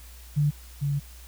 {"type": "tone pair in turn", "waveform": "sine", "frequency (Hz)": [146.83, 142.24], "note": ["D3", "C#3"], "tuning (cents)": [0, 45], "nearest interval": "minor second", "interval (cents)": 55, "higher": "first", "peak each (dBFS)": [-19, -23], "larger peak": "first", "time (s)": [[0.36, 0.51], [0.81, 1]], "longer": "second", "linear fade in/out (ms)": 20, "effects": ["added 60 Hz sine -44 dBFS peak until 1.27 s", "white hiss -51 dBFS RMS until 1.27 s"]}